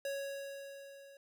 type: tone with level ramp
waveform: square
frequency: 554.4 Hz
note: C#5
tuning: in tune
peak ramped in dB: -36 to -55 dBFS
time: 0.05-1.17 s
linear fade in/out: 2 ms
effects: none